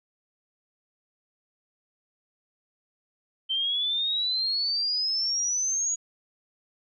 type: exponential sweep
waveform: sine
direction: up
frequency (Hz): 3100 to 6790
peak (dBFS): -24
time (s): 3.49-5.96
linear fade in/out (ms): 20
effects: none